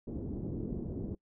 white low-pass noise, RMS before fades -38 dBFS, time 0.07-1.15 s, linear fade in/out 5 ms, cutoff 350 Hz, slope 24 dB/octave, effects noise-tail reverb RT60 0.1 s tail -23 dB re dry

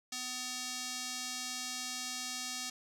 square tone with band-pass filter, 251.8 Hz, B3, 34 cents sharp, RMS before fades -40 dBFS, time 0.12-2.7 s, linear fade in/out 5 ms, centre 5900 Hz, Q 1.5, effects none

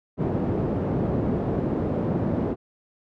pink band-pass noise, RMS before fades -25 dBFS, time 0.17-2.56 s, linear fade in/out 50 ms, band 120 to 450 Hz, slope 12 dB/octave, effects none

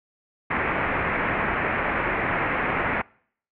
white low-pass noise, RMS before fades -25 dBFS, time 0.5-3.02 s, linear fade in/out 10 ms, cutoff 2300 Hz, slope 48 dB/octave, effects noise-tail reverb RT60 0.6 s tail -25 dB re dry

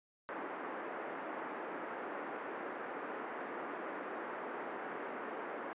pink band-pass noise, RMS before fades -43 dBFS, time 0.29-5.73 s, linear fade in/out 0 ms, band 290 to 1800 Hz, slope 24 dB/octave, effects resampled to 8000 Hz

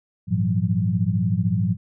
sine tone cluster, 101.5 / 114.8 / 169 / 184.9 Hz, G#2 / A#2 / E3 / F#3, -39 / -26 / +43 / -1 cents, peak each -24 dBFS, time 0.27-1.77 s, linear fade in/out 50 ms, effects none

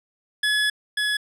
25% pulse tone pair in turn, 1700 / 1693.5 Hz, G#6 / G#6, +40 / +33 cents, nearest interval unison, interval 7 cents, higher first, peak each -15 / -17 dBFS, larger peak first, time 0.43-0.7 / 0.97-1.17 s, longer first, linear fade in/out 5 ms, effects low-pass 9000 Hz 12 dB/octave

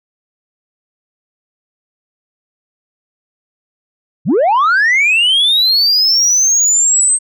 sine linear sweep, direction up, 111.1 to 8350 Hz, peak -6 dBFS, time 4.25-7.19 s, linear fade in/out 50 ms, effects tanh soft clip ceiling -7 dBFS

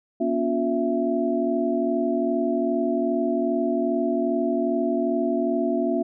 sine tone cluster, 241.1 / 283.6 / 355.9 / 666 Hz, B3 / C#4 / F4 / E5, -41 / +40 / +33 / +18 cents, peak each -26 dBFS, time 0.2-6.03 s, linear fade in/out 10 ms, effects none

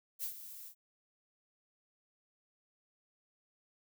violet noise with ADSR envelope, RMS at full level -37 dBFS, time 0.19-0.75 s, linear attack 44 ms, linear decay 96 ms, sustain -12 dB, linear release 85 ms, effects none

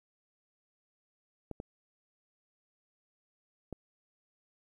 clicks, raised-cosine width 2 ms, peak -26 dBFS, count 3, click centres 1.513 / 1.601 / 3.727 s, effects 11-bit

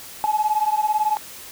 sine beating tone pair, 844 / 862 Hz, G#5 / A5, +28 / -36 cents, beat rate 18 Hz, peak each -20 dBFS, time 0.24-1.17 s, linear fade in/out 0 ms, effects tanh soft clip ceiling -11 dBFS + white hiss -39 dBFS RMS until 1.51 s

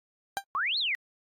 30% pulse tone with exponential decay, 790 Hz, G5, 13 cents sharp, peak -21 dBFS, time 0.37-0.44 s, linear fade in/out 0 ms, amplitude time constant 15 ms
sine exponential two-way sweep, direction up then down, 1042 to 4408 to 1903 Hz, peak -26 dBFS, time 0.55-0.95 s, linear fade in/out 0 ms, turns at 0.78 s
effects AAC 48 kbps

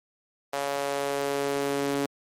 sawtooth tone with high-pass filter sweep, 140.6 Hz, C#3, 25 cents sharp, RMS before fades -28 dBFS, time 0.53-2.06 s, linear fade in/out 5 ms, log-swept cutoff 620 to 320 Hz, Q 2.3, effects MP3 64 kbps

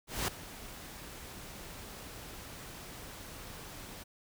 pink noise with ADSR envelope, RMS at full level -31 dBFS, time 0.07-4.04 s, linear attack 210 ms, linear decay 4 ms, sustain -16 dB, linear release 16 ms, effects none

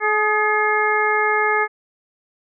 harmonic tone with a mistuned harmonic, 426.1 Hz, G#4, 44 cents sharp, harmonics 1 / 2 / 3 / 4 / 5, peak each -22 / -22 / -22 / -22 / -22 dBFS, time 0-1.68 s, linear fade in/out 50 ms, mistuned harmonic 3, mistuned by -36 cents, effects none

